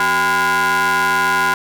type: ring-modulated tone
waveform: 35% pulse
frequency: 210.6 Hz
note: G#3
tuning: 24 cents sharp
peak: -9 dBFS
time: 0-1.54 s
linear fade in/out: 2 ms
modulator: 1220 Hz
effects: 7-bit